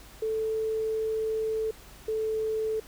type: tone pair in turn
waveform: sine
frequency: 440 / 438 Hz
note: A4 / A4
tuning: 0 / -8 cents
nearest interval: unison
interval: 8 cents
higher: first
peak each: -26 dBFS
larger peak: neither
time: 0.22-1.71 / 2.08-2.8 s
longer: first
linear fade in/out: 5 ms
effects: added 50 Hz sine -53 dBFS peak until 2.87 s + pink hiss -51 dBFS RMS until 2.87 s